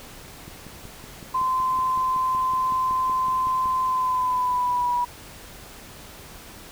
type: click train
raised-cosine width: 3 ms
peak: -27 dBFS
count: 18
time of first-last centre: 0.48-3.658 s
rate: 5.35 Hz
type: tone with pitch glide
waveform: sine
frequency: 1032 to 974.1 Hz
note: C6 to B5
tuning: -24 to -24 cents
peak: -20 dBFS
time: 1.34-5.05 s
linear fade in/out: 10 ms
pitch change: -100 cents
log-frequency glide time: 3.84-4.93 s
effects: pink hiss -43 dBFS RMS until 6.71 s